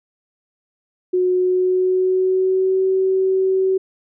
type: tone with pitch glide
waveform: sine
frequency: 364.9 to 379.3 Hz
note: F#4 to F#4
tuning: -24 to +43 cents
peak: -14 dBFS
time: 1.13-3.78 s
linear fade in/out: 10 ms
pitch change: +67 cents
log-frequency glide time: 1.33-2.84 s
effects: none